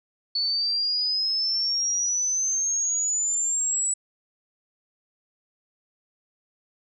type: exponential sweep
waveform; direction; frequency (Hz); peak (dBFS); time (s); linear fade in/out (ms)
sine; up; 4435 to 7902; -22; 0.35-3.94; 5
effects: none